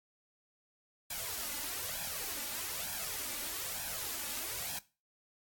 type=noise with flanger; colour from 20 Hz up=white; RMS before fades=-39 dBFS; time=1.1-4.79 s; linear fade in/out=5 ms; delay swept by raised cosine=1.2 to 3.5 ms; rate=1.1 Hz; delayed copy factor=+0.75; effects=noise-tail reverb RT60 0.3 s tail -18 dB re dry + AAC 64 kbps